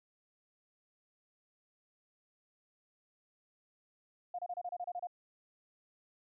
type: tone bursts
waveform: sine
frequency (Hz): 711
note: F5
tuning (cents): +31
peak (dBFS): -36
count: 10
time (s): 4.34-5.071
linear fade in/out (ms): 5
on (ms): 47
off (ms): 29
effects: none